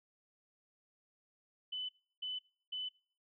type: tone bursts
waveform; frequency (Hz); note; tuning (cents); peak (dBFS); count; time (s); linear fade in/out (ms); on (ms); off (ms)
sine; 3009; F#7; +28; -37; 3; 1.72-2.89; 10; 170; 330
effects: noise-tail reverb RT60 0.5 s tail -22 dB re dry